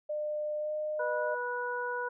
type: tone with pitch glide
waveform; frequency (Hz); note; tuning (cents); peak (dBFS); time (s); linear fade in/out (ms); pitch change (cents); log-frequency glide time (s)
sine; 602 to 609.7; D5 to D#5; +43 to -35; -31; 0.09-1.35; 10; +22; 0.58-0.73
type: harmonic tone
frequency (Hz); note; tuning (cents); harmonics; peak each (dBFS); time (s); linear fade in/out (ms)
489.5; B4; -15; 1 / 2 / 3; -36 / -36 / -36; 0.99-2.09; 10
effects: none